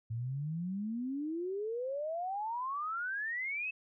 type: exponential sweep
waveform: sine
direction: up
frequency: 109.8 to 2637 Hz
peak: -34 dBFS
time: 0.1-3.71 s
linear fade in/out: 10 ms
effects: none